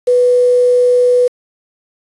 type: tone with quantisation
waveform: sine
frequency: 493.9 Hz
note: B4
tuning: in tune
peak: -7 dBFS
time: 0.07-1.28 s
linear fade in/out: 10 ms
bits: 5
effects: resampled to 24000 Hz